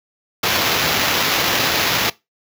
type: noise with sample-and-hold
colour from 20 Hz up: white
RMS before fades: -18 dBFS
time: 0.43-2.1 s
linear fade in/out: 5 ms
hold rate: 8820 Hz
effects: noise-tail reverb RT60 0.2 s tail -20 dB re dry + high-pass 80 Hz 12 dB/octave